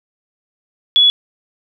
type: tone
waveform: sine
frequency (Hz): 3393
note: G#7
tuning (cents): +36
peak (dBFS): -7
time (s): 0.96-1.1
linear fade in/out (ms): 0
effects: none